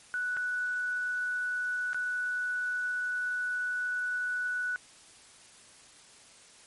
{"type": "tone with dropouts", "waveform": "sine", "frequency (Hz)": 1480, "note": "F#6", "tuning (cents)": 0, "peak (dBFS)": -29, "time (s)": [0.14, 4.76], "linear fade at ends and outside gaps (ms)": 0, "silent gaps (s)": [[0.367, 0.371], [1.932, 1.945]], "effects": ["white hiss -55 dBFS RMS until 6.66 s", "MP3 48 kbps"]}